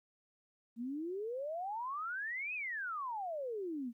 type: exponential two-way sweep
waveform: sine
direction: up then down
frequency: 223.6 to 2593 to 223.6 Hz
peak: -37 dBFS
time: 0.76-3.93 s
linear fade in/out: 50 ms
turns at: 2.54 s
effects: 13-bit